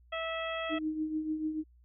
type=harmonic tone; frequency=653 Hz; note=E5; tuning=17 cents flat; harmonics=1 / 2 / 3 / 4 / 5; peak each=-36 / -39 / -41 / -42 / -43 dBFS; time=0.12-0.79 s; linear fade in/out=10 ms
type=tone with tremolo; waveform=sine; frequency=311.1 Hz; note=D#4; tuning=in tune; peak=-28 dBFS; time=0.69-1.64 s; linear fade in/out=50 ms; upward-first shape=triangle; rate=6.8 Hz; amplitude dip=65%
effects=added 60 Hz sine -58 dBFS peak until 1.84 s